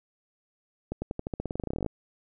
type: accelerating click train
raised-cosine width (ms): 2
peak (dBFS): -18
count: 21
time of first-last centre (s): 0.92-1.863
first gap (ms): 100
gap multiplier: 0.91
effects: none